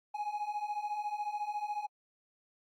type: beating tone pair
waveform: triangle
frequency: 825 / 839 Hz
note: G#5 / G#5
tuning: -12 / +17 cents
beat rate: 14 Hz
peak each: -37 / -34 dBFS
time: 0.14-1.86 s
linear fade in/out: 10 ms
effects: AAC 48 kbps